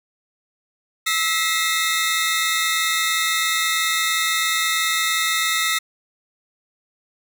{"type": "tone cluster", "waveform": "sawtooth", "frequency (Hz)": [1303, 1940, 2106, 3657], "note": ["E6", "B6", "C7", "A#7"], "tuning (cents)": [-20, -31, 11, -34], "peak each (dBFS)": -21, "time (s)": [1.06, 5.79], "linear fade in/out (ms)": 10, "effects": []}